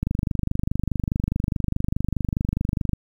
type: click train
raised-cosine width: 5 ms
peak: -10 dBFS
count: 73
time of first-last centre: 0.03-2.933 s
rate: 24.8 Hz
effects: 8-bit